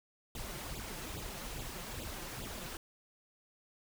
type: noise with flanger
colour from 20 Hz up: pink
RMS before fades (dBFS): -43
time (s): 0.35-2.77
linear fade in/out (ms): 2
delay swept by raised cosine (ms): 0.26 to 5.86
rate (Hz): 2.4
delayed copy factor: +0.8
effects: none